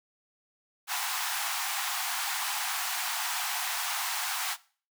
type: high-pass noise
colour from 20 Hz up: pink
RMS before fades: -32 dBFS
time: 0.87-4.57 s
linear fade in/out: 50 ms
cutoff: 720 Hz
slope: 96 dB/octave
effects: noise-tail reverb RT60 0.4 s tail -19 dB re dry